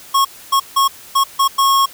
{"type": "tone bursts at uneven times", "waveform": "square", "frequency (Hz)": 1093, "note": "C#6", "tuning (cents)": -25, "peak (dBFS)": -11, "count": 6, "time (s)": [[0.14, 0.25], [0.52, 0.6], [0.76, 0.88], [1.15, 1.24], [1.39, 1.48], [1.58, 1.86]], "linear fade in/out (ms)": 10, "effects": ["white hiss -39 dBFS RMS until 1.93 s"]}